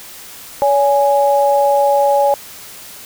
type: tone pair together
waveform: sine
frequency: 566.3 / 830.6 Hz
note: C#5 / G#5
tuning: +37 / 0 cents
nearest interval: perfect fifth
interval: 663 cents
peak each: -12 / -13 dBFS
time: 0.62-2.34 s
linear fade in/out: 0 ms
effects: white hiss -35 dBFS RMS until 3.05 s